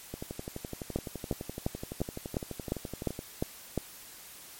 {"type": "two click trains", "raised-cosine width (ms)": 2, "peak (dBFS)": [-23, -15], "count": [37, 9], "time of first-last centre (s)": [[0.14, 3.191], [0.96, 3.777]], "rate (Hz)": [11.8, 2.84], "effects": ["white hiss -49 dBFS RMS until 4.59 s", "MP3 64 kbps"]}